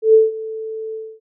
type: tone with ADSR envelope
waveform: sine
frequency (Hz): 440.8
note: A4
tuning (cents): +3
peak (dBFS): -5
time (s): 0.02-1.2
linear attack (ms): 120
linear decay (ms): 170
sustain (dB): -19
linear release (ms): 260
effects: none